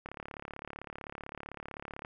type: click train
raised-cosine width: 0.5 ms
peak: -26 dBFS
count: 72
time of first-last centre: 0.06-2.049 s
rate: 35.7 Hz
effects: none